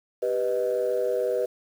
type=chord; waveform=sine; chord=G augmented; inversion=none; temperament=equal; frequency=392 / 493.9 / 622.3 Hz; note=G4 / B4 / D#5; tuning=0 / 0 / 0 cents; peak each=-28 / -24 / -28 dBFS; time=0.22-1.46 s; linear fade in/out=10 ms; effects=tanh soft clip ceiling -16 dBFS + 8-bit